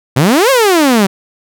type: exponential two-way sweep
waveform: sawtooth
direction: up then down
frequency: 119.4 to 560 to 186 Hz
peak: -3 dBFS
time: 0.16-1.07 s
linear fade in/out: 10 ms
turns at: 0.5 s
effects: none